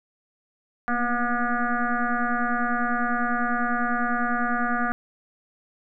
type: tone with frequency modulation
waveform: sine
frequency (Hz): 721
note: F#5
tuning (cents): -45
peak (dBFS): -21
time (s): 0.88-4.92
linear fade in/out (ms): 0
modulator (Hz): 242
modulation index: 3.8
effects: none